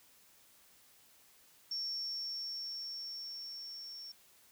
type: tone with level ramp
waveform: sine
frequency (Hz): 5470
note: F8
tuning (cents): -37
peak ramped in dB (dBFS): -35 to -45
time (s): 1.71-4.12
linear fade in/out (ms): 5
effects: white hiss -64 dBFS RMS until 4.51 s